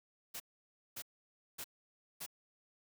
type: noise bursts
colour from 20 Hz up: white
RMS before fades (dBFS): -44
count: 4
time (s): 0.34-2.264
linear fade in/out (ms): 10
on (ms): 61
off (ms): 560
effects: none